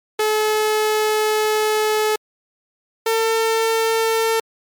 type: tone pair in turn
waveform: sawtooth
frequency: 429.5 / 449.7 Hz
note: A4 / A4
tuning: -42 / +38 cents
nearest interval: minor second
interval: 80 cents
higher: second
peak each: -12 dBFS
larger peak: neither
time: 0.19-2.16 / 3.06-4.4 s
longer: first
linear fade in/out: 5 ms
effects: MP3 96 kbps